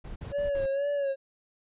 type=noise bursts; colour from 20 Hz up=brown; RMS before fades=-39 dBFS; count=4; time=0.04-0.664 s; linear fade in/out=10 ms; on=120 ms; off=48 ms
type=tone with vibrato; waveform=triangle; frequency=559 Hz; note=C#5; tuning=14 cents sharp; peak=-24 dBFS; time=0.31-1.16 s; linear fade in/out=50 ms; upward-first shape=sine; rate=2.1 Hz; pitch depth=55 cents each way
effects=resampled to 8000 Hz